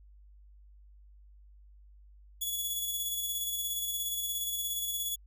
5% pulse tone with tremolo, 3400 Hz, G#7, 40 cents sharp, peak -23 dBFS, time 2.41-5.16 s, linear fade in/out 10 ms, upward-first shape square, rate 17 Hz, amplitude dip 30%, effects added 50 Hz sine -53 dBFS peak until 5.26 s

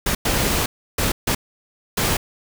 pink noise bursts at uneven times, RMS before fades -20 dBFS, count 5, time 0.06-0.15 / 0.25-0.66 / 0.98-1.12 / 1.27-1.35 / 1.97-2.17 s, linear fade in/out 5 ms, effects none

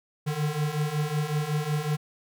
square beating tone pair, 146.83 / 152.23 Hz, D3 / D#3, 0 / -38 cents, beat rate 5.4 Hz, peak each -31 / -28 dBFS, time 0.26-1.97 s, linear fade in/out 20 ms, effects none

